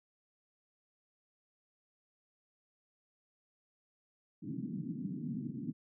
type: band-pass noise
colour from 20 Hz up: white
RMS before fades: -40 dBFS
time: 4.42-5.73 s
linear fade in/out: 20 ms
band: 140 to 280 Hz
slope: 48 dB/octave
effects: none